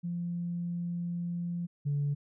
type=tone pair in turn; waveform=sine; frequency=173.1 / 143.85 Hz; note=F3 / D3; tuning=-15 / -36 cents; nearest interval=minor third; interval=321 cents; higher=first; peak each=-31 / -26 dBFS; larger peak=second; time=0.03-1.67 / 1.85-2.15 s; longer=first; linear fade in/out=20 ms; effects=tanh soft clip ceiling -24 dBFS